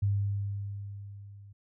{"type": "tone with level ramp", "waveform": "sine", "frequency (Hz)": 100.5, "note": "G2", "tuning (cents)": 44, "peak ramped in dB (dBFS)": [-23, -48], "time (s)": [0.02, 1.53], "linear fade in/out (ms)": 10, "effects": []}